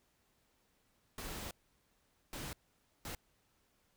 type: noise bursts at uneven times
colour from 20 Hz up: pink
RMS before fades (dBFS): -44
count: 3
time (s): 1.18-1.51 / 2.33-2.53 / 3.05-3.15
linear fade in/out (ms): 2
effects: pink hiss -75 dBFS RMS until 3.96 s